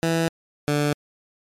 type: tone pair in turn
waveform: 15% pulse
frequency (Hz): 164.81 / 146.83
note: E3 / D3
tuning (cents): 0 / 0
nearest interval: major second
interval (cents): 200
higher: first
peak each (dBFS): -13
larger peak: neither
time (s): 0.03-0.28 / 0.68-0.93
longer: neither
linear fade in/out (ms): 0
effects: low-pass 12000 Hz 12 dB/octave + MP3 96 kbps